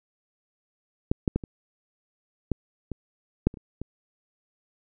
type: clicks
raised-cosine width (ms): 3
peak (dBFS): -8 / -9 / -11 / -23 / -11 / -19 / -6 / -28 / -29 / -20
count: 10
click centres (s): 1.115 / 1.278 / 1.36 / 1.438 / 2.517 / 2.917 / 3.47 / 3.541 / 3.572 / 3.816
effects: none